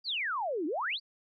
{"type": "exponential two-way sweep", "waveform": "sine", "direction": "down then up", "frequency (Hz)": [4886, 285.5, 4886], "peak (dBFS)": -30, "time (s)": [0.04, 1], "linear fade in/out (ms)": 50, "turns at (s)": 0.66, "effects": []}